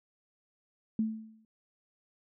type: tone with exponential decay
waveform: sine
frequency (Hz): 220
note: A3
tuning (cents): 0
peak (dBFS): -24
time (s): 0.99-1.45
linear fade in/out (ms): 2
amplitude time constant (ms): 100
effects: none